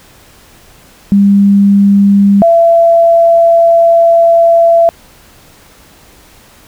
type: tone pair in turn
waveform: sine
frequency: 200 / 672.7 Hz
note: G3 / E5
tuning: +35 / +35 cents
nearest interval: octave + major sixth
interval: 2100 cents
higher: second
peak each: -3 dBFS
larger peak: neither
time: 1.12-2.42 / 2.42-4.89 s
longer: second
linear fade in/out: 0 ms
effects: pink hiss -41 dBFS RMS until 6.67 s